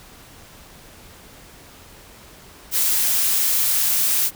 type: noise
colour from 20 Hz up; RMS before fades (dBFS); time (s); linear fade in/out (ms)
blue; -19; 2.71-4.31; 50
effects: pink hiss -45 dBFS RMS until 4.35 s